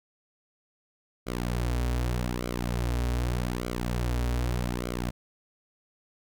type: tone with flanger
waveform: sawtooth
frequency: 60.5 Hz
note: B1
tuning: 35 cents flat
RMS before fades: -29 dBFS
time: 1.26-5.11 s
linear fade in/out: 20 ms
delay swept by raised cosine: 1.1 to 5.9 ms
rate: 0.83 Hz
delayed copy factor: -0.8
effects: none